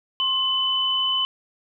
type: tone pair together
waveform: sine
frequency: 1061 / 3011 Hz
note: C6 / F#7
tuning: +24 / +30 cents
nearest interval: octave + tritone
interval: 1806 cents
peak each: -28 / -20 dBFS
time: 0.2-1.25 s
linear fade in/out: 0 ms
effects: none